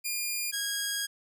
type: tone pair in turn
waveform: 10% pulse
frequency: 2415 / 1640.5 Hz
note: D7 / G#6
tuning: +48 / -22 cents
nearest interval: perfect fifth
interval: 670 cents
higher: first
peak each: -21 dBFS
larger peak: neither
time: 0.04-0.52 / 0.52-1.07 s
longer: second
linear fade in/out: 20 ms
effects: none